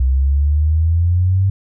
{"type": "exponential sweep", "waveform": "sine", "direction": "up", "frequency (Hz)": [63.6, 98], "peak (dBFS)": -11, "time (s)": [0, 1.5], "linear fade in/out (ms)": 5, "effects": []}